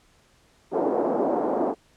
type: band-pass noise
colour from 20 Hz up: pink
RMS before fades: -24 dBFS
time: 0.71-1.75 s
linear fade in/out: 50 ms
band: 280 to 790 Hz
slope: 24 dB/octave
effects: pink hiss -60 dBFS RMS until 1.96 s + low-pass 9000 Hz 12 dB/octave